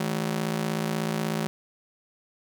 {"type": "ring-modulated tone", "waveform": "sawtooth", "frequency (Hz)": 187.4, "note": "F#3", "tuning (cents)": 22, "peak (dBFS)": -19, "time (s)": [0, 1.47], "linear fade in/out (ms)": 0, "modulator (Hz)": 28.2, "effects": []}